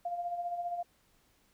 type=tone with tremolo; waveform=sine; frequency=698.5 Hz; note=F5; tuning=in tune; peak=-31 dBFS; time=0.05-0.83 s; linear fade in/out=5 ms; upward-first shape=sine; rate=15 Hz; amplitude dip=55%; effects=pink hiss -69 dBFS RMS until 1.53 s